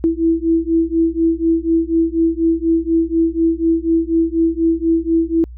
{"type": "beating tone pair", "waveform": "sine", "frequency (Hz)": [327.4, 331.5], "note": ["E4", "E4"], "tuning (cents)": [-12, 10], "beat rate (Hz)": 4.1, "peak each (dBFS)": -16, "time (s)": [0.04, 5.44], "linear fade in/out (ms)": 0, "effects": ["added 60 Hz sine -31 dBFS peak until 5.57 s"]}